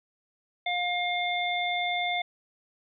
harmonic tone, 710 Hz, F5, 28 cents sharp, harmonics 1 / 3 / 5, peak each -29 / -30 / -33 dBFS, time 0.66-2.22 s, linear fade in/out 5 ms, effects none

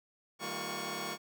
10% pulse tone cluster, 160.2 / 198.7 / 230.2 / 356.5 / 1115 Hz, E3 / G3 / A#3 / F4 / C#6, -49 / +24 / -22 / +36 / +10 cents, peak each -38 / -37 / -36 / -34 / -32 dBFS, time 0.39-1.18 s, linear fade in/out 50 ms, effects none

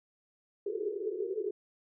white band-pass noise, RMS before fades -35 dBFS, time 0.66-1.51 s, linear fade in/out 5 ms, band 370 to 440 Hz, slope 96 dB/octave, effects none

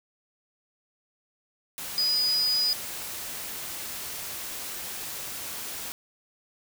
sine tone in noise, 4948 Hz, D#8, 10 cents flat, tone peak -22 dBFS, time 1.98-2.73 s, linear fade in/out 0 ms, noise white, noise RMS -36 dBFS, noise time 1.78-5.92 s, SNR +11 dB, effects none

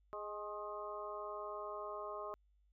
harmonic tone with a mistuned harmonic, 207.7 Hz, G#3, in tune, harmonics 2 / 3 / 4 / 5 / 6, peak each -48 / -47 / -54 / -47 / -49 dBFS, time 0.13-2.34 s, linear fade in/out 0 ms, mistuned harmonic 5, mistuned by +44 cents, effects added 50 Hz sine -69 dBFS peak until 2.72 s

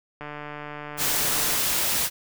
click train, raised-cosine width 0.5 ms, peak -21 dBFS, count 199, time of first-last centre 0.21-1.548 s, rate 148 Hz
white noise, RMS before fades -24 dBFS, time 0.97-2.1 s, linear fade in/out 50 ms
effects none

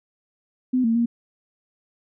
sine tone with pitch steps, 254.2 / 227.8 / 234.9 Hz, C4 / A#3 / A#3, -50 / -40 / +13 cents, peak -17 dBFS, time 0.73-1.06 s, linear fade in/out 10 ms, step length 110 ms, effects none

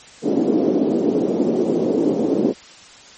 white band-pass noise, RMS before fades -18 dBFS, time 0.22-2.54 s, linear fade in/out 50 ms, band 230 to 410 Hz, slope 24 dB/octave, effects white hiss -43 dBFS RMS until 3.17 s + MP3 32 kbps

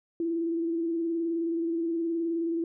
sine tone with vibrato, 333.1 Hz, E4, 18 cents sharp, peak -26 dBFS, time 0.2-2.64 s, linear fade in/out 2 ms, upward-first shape square, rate 19 Hz, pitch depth 27 cents each way, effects none

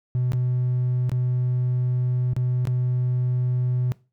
triangle tone with dropouts, 125 Hz, B2, 21 cents sharp, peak -17 dBFS, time 0.15-3.92 s, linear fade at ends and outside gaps 0 ms, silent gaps 0.32-0.333 / 1.095-1.117 / 2.334-2.365 / 2.653-2.672 s, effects noise-tail reverb RT60 0.3 s tail -22 dB re dry + tanh soft clip ceiling -15 dBFS

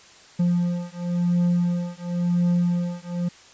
triangle beating tone pair, 174.61 / 175.56 Hz, F3 / F3, 0 / +9 cents, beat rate 0.95 Hz, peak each -21 / -21 dBFS, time 0.39-3.29 s, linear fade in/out 10 ms, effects white hiss -49 dBFS RMS until 3.53 s + resampled to 16000 Hz

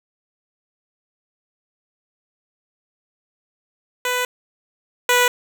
10% pulse tone pair in turn, 497.3 / 491.6 Hz, B4 / B4, +12 / -8 cents, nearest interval unison, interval 20 cents, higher first, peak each -11 / -5 dBFS, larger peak second, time 4.05-4.25 / 5.09-5.28 s, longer first, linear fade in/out 2 ms, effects none

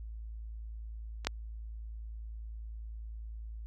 clicks, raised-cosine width 0.2 ms, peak -25 / -11 dBFS, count 2, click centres 1.248 / 1.27 s, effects added 55 Hz sine -40 dBFS peak until 3.66 s

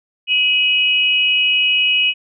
sine tone pair together, 2534 / 2922 Hz, D#7 / F#7, +31 / -22 cents, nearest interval major second, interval 247 cents, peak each -15 dBFS, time 0.27-2.14 s, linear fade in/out 50 ms, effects none

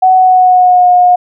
sine tone with pitch glide, 747 to 719.1 Hz, F#5 to F#5, +16 to -50 cents, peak -3 dBFS, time 0.02-1.16 s, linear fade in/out 10 ms, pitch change -66 cents, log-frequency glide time 0.14-0.89 s, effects none

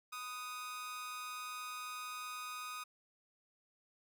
sawtooth tone with amplitude modulation, 1244.5 Hz, D#6, in tune, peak -36 dBFS, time 0.12-2.84 s, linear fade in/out 10 ms, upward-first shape sine, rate 243 Hz, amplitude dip 60%, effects none

